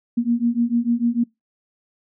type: beating tone pair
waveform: sine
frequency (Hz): 233.1 / 239.8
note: A#3 / A#3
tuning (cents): 0 / +49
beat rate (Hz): 6.7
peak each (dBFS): -20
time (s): 0.17-1.24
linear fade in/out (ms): 10
effects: noise-tail reverb RT60 0.2 s tail -25 dB re dry